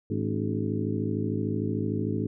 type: harmonic tone with a mistuned harmonic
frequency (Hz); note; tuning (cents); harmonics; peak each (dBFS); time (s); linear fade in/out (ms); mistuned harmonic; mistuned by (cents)
53.3; G#1; +46; 2 / 3 / 4 / 5 / 6 / 7 / 8; -31 / -35 / -32 / -35 / -33 / -36 / -36; 0.1-2.27; 5; 6; -88
effects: none